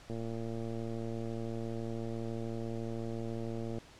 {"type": "click train", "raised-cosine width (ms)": 2, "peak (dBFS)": -27, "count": 421, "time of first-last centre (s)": [0.1, 3.784], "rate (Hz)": 114, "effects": ["pink hiss -56 dBFS RMS until 3.99 s", "low-pass 7000 Hz 12 dB/octave"]}